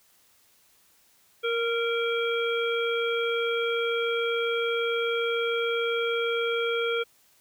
harmonic tone with a mistuned harmonic, 466.2 Hz, A#4, in tune, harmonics 1 / 3 / 5 / 7, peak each -26 / -31 / -33 / -34 dBFS, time 1.43-7.04 s, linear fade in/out 20 ms, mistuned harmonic 3, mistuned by -18 cents, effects white hiss -62 dBFS RMS until 7.4 s

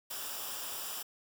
white noise with comb filter, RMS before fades -40 dBFS, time 0.1-1.03 s, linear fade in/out 10 ms, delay 0.47 ms, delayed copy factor -0.65, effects none

